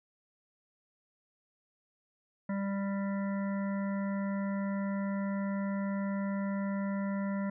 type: harmonic tone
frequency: 197.6 Hz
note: G3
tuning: 14 cents sharp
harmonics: 1 / 3 / 5 / 7 / 9 / 10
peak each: -31 / -41 / -45 / -48 / -50 / -51 dBFS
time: 2.49-7.5 s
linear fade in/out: 5 ms
effects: none